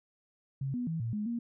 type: tone with pitch steps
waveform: sine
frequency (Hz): 135.7 / 245.3 / 163 / 115.1 / 210 / 235.2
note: C#3 / B3 / E3 / A#2 / G#3 / A#3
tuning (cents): -36 / -12 / -19 / -22 / +19 / +16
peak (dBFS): -31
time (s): 0.61-1.39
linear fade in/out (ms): 5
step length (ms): 130
effects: none